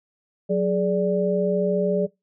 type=tone cluster; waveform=sine; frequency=184.6 / 419 / 585 Hz; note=F#3 / G#4 / D5; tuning=-4 / +15 / -7 cents; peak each=-23 dBFS; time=0.49-2.07 s; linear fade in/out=20 ms; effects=noise-tail reverb RT60 0.2 s tail -23 dB re dry